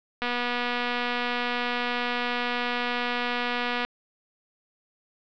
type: click train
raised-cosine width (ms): 0.3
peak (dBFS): -12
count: 883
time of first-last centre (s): 0.22-3.85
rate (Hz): 243
effects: low-pass 4000 Hz 12 dB/octave